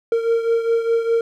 triangle beating tone pair, 459.3 / 464.2 Hz, A#4 / A#4, -26 / -7 cents, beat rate 4.9 Hz, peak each -15 / -21 dBFS, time 0.12-1.21 s, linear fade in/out 2 ms, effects none

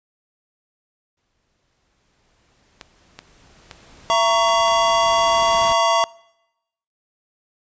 pink noise with exponential growth, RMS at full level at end -32 dBFS, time 1.17-5.73 s, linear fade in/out 5 ms, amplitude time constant 990 ms
clicks, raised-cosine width 0.2 ms, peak -17 dBFS, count 5, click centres 2.812 / 3.19 / 3.712 / 4.487 / 4.681 s
square chord, A# diminished, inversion second, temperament just, 671.3 / 932.3 / 1118.8 Hz, E5 / A#5 / C#6, +31 / 0 / +16 cents, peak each -20 dBFS, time 4.1-6.04 s, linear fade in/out 0 ms
effects noise-tail reverb RT60 0.9 s tail -24 dB re dry + resampled to 16000 Hz

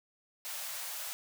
white high-pass noise, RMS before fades -40 dBFS, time 0.45-1.13 s, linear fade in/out 0 ms, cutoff 560 Hz, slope 48 dB/octave, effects none

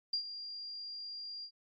sine tone with ADSR envelope, 4784 Hz, D8, 31 cents sharp, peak -29 dBFS, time 0.13-1.51 s, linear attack 5 ms, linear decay 90 ms, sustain -12 dB, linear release 74 ms, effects MP3 32 kbps

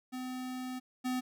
square tone pair in turn, 254.8 / 253.6 Hz, C4 / B3, -46 / +46 cents, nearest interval unison, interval 8 cents, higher first, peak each -38 / -32 dBFS, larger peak second, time 0.12-0.8 / 1.04-1.21 s, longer first, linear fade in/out 20 ms, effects none

